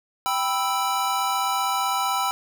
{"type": "chord", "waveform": "square", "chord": "E minor", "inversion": "first", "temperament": "equal", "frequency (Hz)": [784, 987.8, 1318.5], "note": ["G5", "B5", "E6"], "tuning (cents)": [0, 0, 0], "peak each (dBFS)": -27, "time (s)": [0.26, 2.31], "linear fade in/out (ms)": 0, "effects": []}